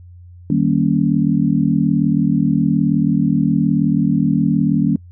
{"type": "chord", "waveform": "sine", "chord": "Eb dominant seventh", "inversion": "none", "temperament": "just", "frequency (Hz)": [155.56, 194.45, 233.3, 280], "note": ["Eb3", "G3", "Bb3", "Db4"], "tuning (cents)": [0, -14, 2, 18], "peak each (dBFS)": -18, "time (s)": [0.5, 4.96], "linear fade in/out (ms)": 2, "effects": ["noise-tail reverb RT60 0.1 s tail -26 dB re dry", "added 88 Hz sine -37 dBFS peak until 5.11 s"]}